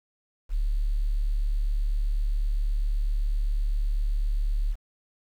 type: tone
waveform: sine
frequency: 36.1 Hz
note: D1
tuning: 29 cents flat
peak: -22 dBFS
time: 0.49-4.76 s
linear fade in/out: 50 ms
effects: 9-bit